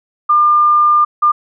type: tone bursts at uneven times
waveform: sine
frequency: 1200 Hz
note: D6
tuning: 37 cents sharp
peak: -7 dBFS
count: 2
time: 0.29-1.05 / 1.22-1.32 s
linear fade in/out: 10 ms
effects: none